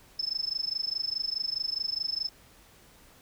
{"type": "tone with amplitude modulation", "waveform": "sine", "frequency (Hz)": 5250, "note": "E8", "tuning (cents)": -8, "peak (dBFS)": -25, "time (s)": [0.19, 2.29], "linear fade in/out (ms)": 5, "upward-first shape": "sine", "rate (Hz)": 24.8, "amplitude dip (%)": 95, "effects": ["pink hiss -57 dBFS RMS until 3.21 s"]}